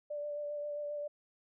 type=tone with vibrato; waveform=sine; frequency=587.3 Hz; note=D5; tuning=in tune; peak=-36 dBFS; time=0.1-1.08 s; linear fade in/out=10 ms; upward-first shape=sine; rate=7.5 Hz; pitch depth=17 cents each way; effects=none